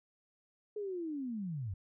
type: linear sweep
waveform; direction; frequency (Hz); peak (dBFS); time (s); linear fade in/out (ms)
sine; down; 428.3 to 86.2; -36; 0.76-1.74; 5
effects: none